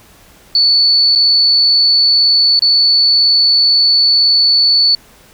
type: tone with dropouts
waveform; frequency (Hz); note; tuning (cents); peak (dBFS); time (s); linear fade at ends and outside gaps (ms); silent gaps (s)
sine; 4461; C#8; +10; -7; 0.55-4.95; 2; 1.152-1.157 / 2.593-2.621
effects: pink hiss -44 dBFS RMS until 5.33 s